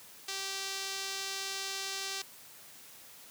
sawtooth tone with band-pass filter, 389.3 Hz, G4, 12 cents flat, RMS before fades -38 dBFS, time 0.28-2.22 s, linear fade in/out 5 ms, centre 5100 Hz, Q 1.3, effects white hiss -53 dBFS RMS until 3.3 s + high-pass 80 Hz 12 dB/octave

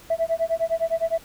sine tone with tremolo, 659.3 Hz, E5, in tune, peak -16 dBFS, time 0.1-1.18 s, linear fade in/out 5 ms, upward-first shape sine, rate 9.8 Hz, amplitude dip 100%, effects tanh soft clip ceiling -15 dBFS + pink hiss -48 dBFS RMS until 1.24 s

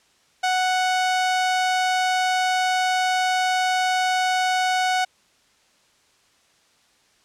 sawtooth tone, 740 Hz, F#5, in tune, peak -15 dBFS, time 0.43-5.05 s, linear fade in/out 10 ms, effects white hiss -60 dBFS RMS until 7.24 s + low-pass 7000 Hz 12 dB/octave

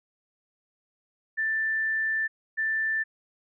sine tone pair in turn, 1770 / 1770 Hz, A6 / A6, +10 / +10 cents, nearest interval unison, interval 0 cents, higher neither, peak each -24 dBFS, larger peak neither, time 1.37-2.28 / 2.57-3.04 s, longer first, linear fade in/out 20 ms, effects none

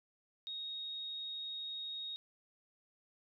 sine tone, 3748 Hz, A#7, 9 cents sharp, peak -40 dBFS, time 0.47-2.16 s, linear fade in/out 0 ms, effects none

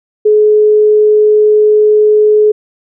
sine tone, 424.5 Hz, G#4, 38 cents sharp, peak -4 dBFS, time 0.25-2.52 s, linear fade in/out 10 ms, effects none

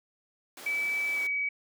pink noise, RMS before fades -43 dBFS, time 0.57-1.27 s, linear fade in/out 2 ms
sine tone with pitch glide, 2302 to 2273 Hz, D7 to C#7, -35 to +43 cents, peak -27 dBFS, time 0.66-1.49 s, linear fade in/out 5 ms, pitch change -22 cents, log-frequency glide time 1.14-1.21 s
effects high-pass 400 Hz 12 dB/octave

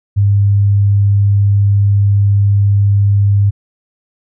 sine tone, 100.8 Hz, G2, 49 cents sharp, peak -7 dBFS, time 0.16-3.51 s, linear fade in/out 20 ms, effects none

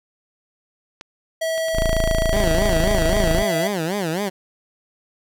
clicks, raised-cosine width 0.2 ms, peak -18 dBFS, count 4, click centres 1.011 / 1.579 / 1.684 / 3.22 s
square tone with pitch glide, 649 to 662.3 Hz, E5 to E5, -27 to +8 cents, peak -21 dBFS, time 1.41-3.68 s, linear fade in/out 10 ms, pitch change +35 cents, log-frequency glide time 3.26-3.47 s
sawtooth tone, 27.5 Hz, A0, in tune, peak -15 dBFS, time 1.73-3.45 s, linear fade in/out 50 ms
15% pulse tone with vibrato, 181 Hz, F#3, 38 cents flat, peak -15 dBFS, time 2.32-4.3 s, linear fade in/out 20 ms, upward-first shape sine, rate 3.8 Hz, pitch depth 240 cents each way
effects none

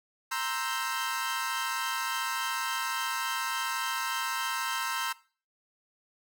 sawtooth chord, C dominant seventh, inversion third, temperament equal, 932.3 / 1046.5 / 1318.5 / 1568 Hz, Bb5 / C6 / E6 / G6, 0 / 0 / 0 / 0 cents, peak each -32 dBFS, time 0.31-5.13 s, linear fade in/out 10 ms, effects noise-tail reverb RT60 0.4 s tail -20 dB re dry

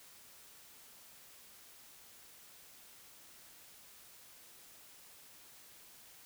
silence, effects white hiss -58 dBFS RMS until 6.25 s

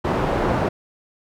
white low-pass noise, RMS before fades -21 dBFS, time 0.04-0.69 s, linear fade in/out 10 ms, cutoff 700 Hz, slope 12 dB/octave, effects none

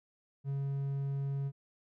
triangle tone, 138.59 Hz, C#3, in tune, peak -30 dBFS, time 0.44-1.52 s, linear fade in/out 50 ms, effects none

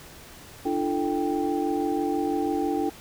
sine tone cluster, 295.7 / 341.8 / 437.5 / 786 Hz, D4 / F4 / A4 / G5, +12 / -37 / -10 / +4 cents, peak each -27 / -28 / -31 / -30 dBFS, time 0.65-2.9 s, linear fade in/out 10 ms, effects pink hiss -46 dBFS RMS until 3 s

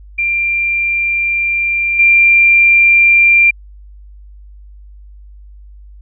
sine tone with level steps, 2377 Hz, D7, 20 cents sharp, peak -12 / -5 dBFS, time 0.18-3.51 s, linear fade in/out 10 ms, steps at 1.99 s, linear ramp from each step 5 ms, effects added 50 Hz sine -34 dBFS peak until 6.01 s

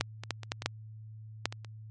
clicks, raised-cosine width 0.2 ms, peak -9 / -22 / -13 / -24 / -13 / -19 / -10 / -10 / -22 / -29 dBFS, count 10, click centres 0.01 / 0.236 / 0.307 / 0.433 / 0.519 / 0.621 / 0.66 / 1.456 / 1.525 / 1.647 s, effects added 109 Hz sine -44 dBFS peak until 1.9 s + MP3 48 kbps

